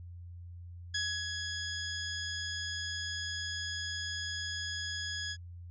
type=tone with ADSR envelope; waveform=15% pulse; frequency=1674 Hz; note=G#6; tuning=13 cents sharp; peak=-24 dBFS; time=0.94-5.37 s; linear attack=8 ms; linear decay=290 ms; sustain=-5 dB; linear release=55 ms; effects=added 87 Hz sine -44 dBFS peak until 5.7 s + resampled to 16000 Hz